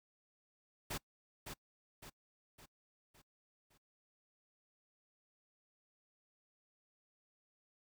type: noise with echo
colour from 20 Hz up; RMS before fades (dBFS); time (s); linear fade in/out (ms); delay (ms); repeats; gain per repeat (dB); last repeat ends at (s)
pink; -41; 0.9-0.98; 10; 560; 5; -6; 3.78
effects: noise-tail reverb RT60 0.1 s tail -23 dB re dry